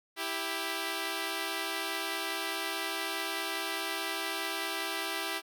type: tone pair together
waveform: 5% pulse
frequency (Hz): 329.6 / 394.4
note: E4 / G4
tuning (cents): 0 / +11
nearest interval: minor third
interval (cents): 311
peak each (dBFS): -24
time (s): 0.16-5.42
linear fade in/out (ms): 50
effects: none